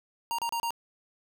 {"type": "tone bursts", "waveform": "square", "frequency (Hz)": 932.3, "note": "A#5", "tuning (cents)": 0, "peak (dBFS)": -29, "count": 4, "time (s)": [0.31, 0.706], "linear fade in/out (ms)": 0, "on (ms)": 75, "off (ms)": 32, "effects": []}